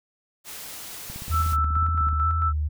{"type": "noise", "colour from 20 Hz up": "white", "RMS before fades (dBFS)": -38, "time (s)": [0.44, 1.57], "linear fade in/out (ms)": 50}
{"type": "click train", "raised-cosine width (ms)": 5, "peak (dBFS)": -26, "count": 18, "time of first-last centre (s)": [1.1, 2.13], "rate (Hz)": 16.5}
{"type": "tone with vibrato", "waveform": "sine", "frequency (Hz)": 78.2, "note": "D#2", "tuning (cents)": 9, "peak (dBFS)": -22, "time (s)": [1.29, 2.69], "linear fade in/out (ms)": 20, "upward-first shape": "square", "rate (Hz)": 2.1, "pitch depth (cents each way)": 59}
{"type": "tone with tremolo", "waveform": "sine", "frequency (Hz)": 1323, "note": "E6", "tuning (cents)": 6, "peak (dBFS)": -21, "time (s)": [1.31, 2.53], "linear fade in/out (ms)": 50, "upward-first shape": "square", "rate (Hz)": 4.5, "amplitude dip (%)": 45}
{"effects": []}